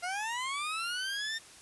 20% pulse linear sweep, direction up, 690 to 1827 Hz, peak -28 dBFS, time 0.02-1.39 s, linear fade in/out 20 ms, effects white hiss -53 dBFS RMS until 1.61 s + resampled to 24000 Hz

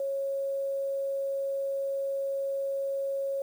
sine tone with quantisation, 549 Hz, C#5, 17 cents flat, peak -28 dBFS, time 0-3.42 s, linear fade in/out 2 ms, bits 9, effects none

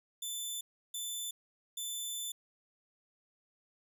15% pulse tone bursts at uneven times, 3520 Hz, A7, in tune, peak -30 dBFS, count 3, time 0.22-0.61 / 0.94-1.31 / 1.77-2.32 s, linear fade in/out 5 ms, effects none

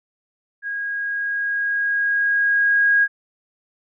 sine tone with level ramp, 1639 Hz, G#6, 23 cents flat, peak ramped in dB -24 to -12 dBFS, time 0.62-3.08 s, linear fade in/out 50 ms, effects none

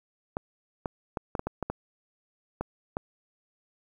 clicks, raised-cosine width 1 ms, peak -16 dBFS, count 10, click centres 0.369 / 0.858 / 1.172 / 1.352 / 1.394 / 1.47 / 1.627 / 1.7 / 2.61 / 2.969 s, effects 9-bit

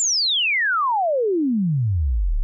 sine exponential sweep, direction down, 7459 to 30.87 Hz, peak -17 dBFS, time 0-2.43 s, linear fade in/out 0 ms, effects none

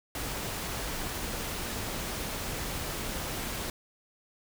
pink noise, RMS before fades -35 dBFS, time 0.15-3.7 s, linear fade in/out 2 ms, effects none

